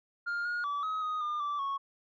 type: tone with pitch steps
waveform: sine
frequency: 1406 / 1434 / 1151 / 1271 / 1248 / 1207 / 1164 / 1104 Hz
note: F6 / F6 / D6 / D#6 / D#6 / D6 / D6 / C#6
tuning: +11 / +45 / -35 / +36 / +5 / +47 / -16 / -7 cents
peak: -28 dBFS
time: 0.26-1.78 s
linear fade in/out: 20 ms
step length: 190 ms
effects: tanh soft clip ceiling -30 dBFS